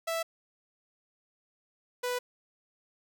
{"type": "tone pair in turn", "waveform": "sawtooth", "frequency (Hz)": [659.3, 493.9], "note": ["E5", "B4"], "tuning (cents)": [0, 0], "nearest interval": "perfect fourth", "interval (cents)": 500, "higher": "first", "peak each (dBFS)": -26, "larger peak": "neither", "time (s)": [[0.07, 0.23], [2.03, 2.19]], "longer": "neither", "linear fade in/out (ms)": 10, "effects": []}